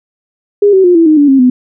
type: tone with pitch steps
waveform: sine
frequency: 408.1 / 380.8 / 355.3 / 331.5 / 309.3 / 288.6 / 269.2 / 251.2 Hz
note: G#4 / F#4 / F4 / E4 / D#4 / D4 / C4 / B3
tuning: -30 / +50 / +30 / +10 / -10 / -30 / +49 / +30 cents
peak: -3 dBFS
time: 0.62-1.5 s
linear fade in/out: 5 ms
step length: 110 ms
effects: none